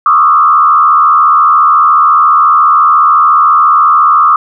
sine tone with frequency modulation, 1213 Hz, D#6, 44 cents flat, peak -3 dBFS, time 0.06-4.36 s, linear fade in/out 2 ms, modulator 77.1 Hz, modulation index 1.2, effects none

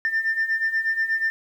sine beating tone pair, 1788 / 1796.3 Hz, A6 / A6, +27 / +35 cents, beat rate 8.3 Hz, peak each -25 / -21 dBFS, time 0.05-1.3 s, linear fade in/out 0 ms, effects tanh soft clip ceiling -16 dBFS + 9-bit

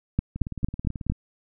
two click trains, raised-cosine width 5 ms, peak -9 / -20 dBFS, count 5 / 15, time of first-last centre 0.19-1.099 / 0.36-1.121 s, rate 4.4 / 18.4 Hz, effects none

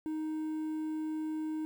triangle tone with quantisation, 311.9 Hz, D#4, 4 cents sharp, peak -31 dBFS, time 0.06-1.65 s, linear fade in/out 0 ms, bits 10, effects none

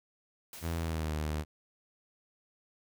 white noise with exponential decay, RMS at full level -45 dBFS, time 0.53-1.41 s, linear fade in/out 1 ms, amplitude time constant 190 ms
sawtooth tone with pitch glide, 83.3 to 76.39 Hz, E2 to D#2, +19 to -31 cents, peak -28 dBFS, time 0.61-1.45 s, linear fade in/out 50 ms, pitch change -150 cents, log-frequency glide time 0.77-1.16 s
effects none

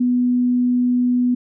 sine tone, 246.9 Hz, B3, in tune, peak -14 dBFS, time 0-1.35 s, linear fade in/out 10 ms, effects none

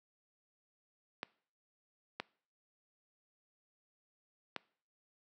clicks, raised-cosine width 0.3 ms, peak -21 dBFS, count 3, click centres 1.231 / 2.2 / 4.563 s, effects noise-tail reverb RT60 0.5 s tail -23 dB re dry + high-pass 200 Hz 12 dB/octave

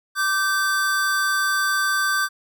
square tone pair together, 1174.7 / 1549.9 Hz, D6 / G6, 0 / -20 cents, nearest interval perfect fourth, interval 480 cents, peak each -25 / -21 dBFS, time 0.15-2.29 s, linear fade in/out 50 ms, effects none

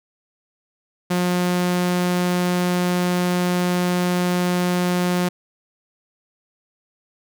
sawtooth tone, 178.6 Hz, F3, 39 cents sharp, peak -14 dBFS, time 1.1-5.29 s, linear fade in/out 10 ms, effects none

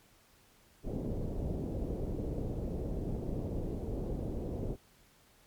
pink low-pass noise, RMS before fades -36 dBFS, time 0.83-4.77 s, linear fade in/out 50 ms, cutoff 540 Hz, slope 24 dB/octave, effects pink hiss -64 dBFS RMS until 5.46 s + MP3 96 kbps

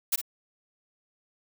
blue noise with echo, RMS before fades -24 dBFS, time 0.12-0.16 s, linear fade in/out 10 ms, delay 55 ms, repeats 1, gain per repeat -9 dB, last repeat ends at 0.215 s, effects none

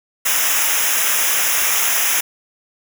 white noise with comb filter, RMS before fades -17 dBFS, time 0.25-2.21 s, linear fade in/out 10 ms, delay 0.23 ms, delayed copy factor -0.9, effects none

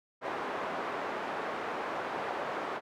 pink band-pass noise, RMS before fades -36 dBFS, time 0.21-2.81 s, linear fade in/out 50 ms, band 460 to 1400 Hz, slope 12 dB/octave, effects none

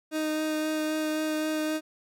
30% pulse tone with vibrato, 310 Hz, D#4, 6 cents flat, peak -24 dBFS, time 0.11-1.81 s, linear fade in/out 50 ms, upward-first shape sine, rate 3.8 Hz, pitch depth 10 cents each way, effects none

